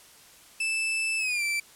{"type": "tone with pitch glide", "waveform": "40% pulse", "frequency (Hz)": [2637, 2336], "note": ["E7", "D7"], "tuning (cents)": [0, -10], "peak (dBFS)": -25, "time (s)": [0.6, 1.6], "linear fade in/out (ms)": 5, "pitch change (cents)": -210, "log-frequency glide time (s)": [1.18, 1.43], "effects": ["white hiss -53 dBFS RMS until 1.75 s", "low-pass 12000 Hz 12 dB/octave"]}